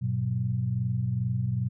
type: tone cluster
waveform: sine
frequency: 99.7 / 122 / 184.8 Hz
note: G2 / B2 / F#3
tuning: +30 / -21 / -2 cents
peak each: -33 / -26 / -34 dBFS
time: 0.01-1.69 s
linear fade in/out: 20 ms
effects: none

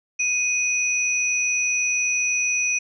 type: tone pair together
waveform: sine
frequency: 2493 / 5912 Hz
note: D#7 / F#8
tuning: +3 / -2 cents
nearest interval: octave + minor third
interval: 1495 cents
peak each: -21 / -24 dBFS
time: 0.19-2.79 s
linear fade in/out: 10 ms
effects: none

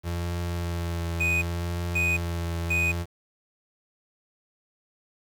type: tone with vibrato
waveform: 35% pulse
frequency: 85.6 Hz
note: F2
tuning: 34 cents flat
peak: -25 dBFS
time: 0.03-3.06 s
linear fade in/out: 50 ms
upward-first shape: triangle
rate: 0.69 Hz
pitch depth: 25 cents each way
type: tone bursts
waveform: triangle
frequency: 2489 Hz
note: D#7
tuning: in tune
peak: -21 dBFS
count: 3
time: 1.2-2.92 s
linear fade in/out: 10 ms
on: 220 ms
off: 530 ms
effects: 8-bit

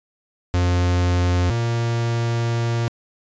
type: tone pair in turn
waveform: 45% pulse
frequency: 88.8 / 116.87 Hz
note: F2 / A#2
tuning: +29 / +5 cents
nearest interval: perfect fourth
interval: 476 cents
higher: second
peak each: -16 / -19 dBFS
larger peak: first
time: 0.54-1.5 / 1.5-2.88 s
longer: second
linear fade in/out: 0 ms
effects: resampled to 16000 Hz

